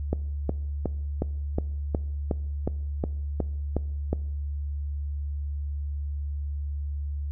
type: click train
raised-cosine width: 2 ms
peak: -12 dBFS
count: 12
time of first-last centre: 0.13-4.13 s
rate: 2.75 Hz
effects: noise-tail reverb RT60 0.8 s tail -21 dB re dry + added 72 Hz sine -28 dBFS peak until 7.31 s